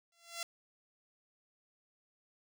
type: tone with exponential growth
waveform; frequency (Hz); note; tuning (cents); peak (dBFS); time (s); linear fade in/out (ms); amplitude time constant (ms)
5% pulse; 681; F5; -44; -24; 0.12-0.43; 2; 66
effects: none